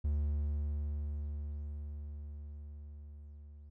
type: tone with level ramp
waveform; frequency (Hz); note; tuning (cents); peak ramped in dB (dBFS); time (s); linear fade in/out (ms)
triangle; 73.42; D2; 0; -27 to -48; 0.04-3.7; 10
effects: none